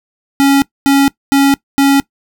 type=tone bursts; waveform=square; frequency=277.2 Hz; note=C#4; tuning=in tune; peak=-7 dBFS; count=4; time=0.4-2 s; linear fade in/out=0 ms; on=220 ms; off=240 ms; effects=noise-tail reverb RT60 0.1 s tail -21 dB re dry